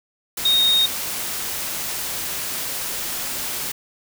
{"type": "tone in noise", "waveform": "sine", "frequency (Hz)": 3717, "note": "A#7", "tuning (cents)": -6, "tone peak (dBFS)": -14, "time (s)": [0.45, 0.86], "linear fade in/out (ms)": 5, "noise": "white", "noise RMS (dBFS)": -27, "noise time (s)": [0.37, 3.72], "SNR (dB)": 10, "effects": []}